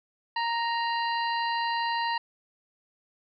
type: harmonic tone with a mistuned harmonic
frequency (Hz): 932.3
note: A#5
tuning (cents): 0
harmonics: 1 / 2 / 3 / 4 / 5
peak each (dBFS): -27 / -33 / -37 / -39 / -41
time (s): 0.36-2.18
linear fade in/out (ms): 5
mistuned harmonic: 4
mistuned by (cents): +150
effects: none